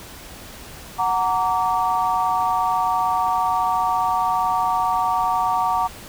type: chord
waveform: sine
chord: Gb augmented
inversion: none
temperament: just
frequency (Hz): 740 / 925 / 1156.2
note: Gb5 / Bb5 / D6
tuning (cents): 0 / -14 / -27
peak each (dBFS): -22 / -21 / -23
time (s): 0.98-5.88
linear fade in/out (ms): 20
effects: pink hiss -39 dBFS RMS until 6.08 s